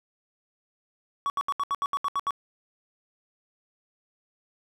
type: tone bursts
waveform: triangle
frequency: 1125 Hz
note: C#6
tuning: 25 cents sharp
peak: -22 dBFS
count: 10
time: 1.26-2.307 s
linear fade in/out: 0 ms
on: 39 ms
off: 73 ms
effects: none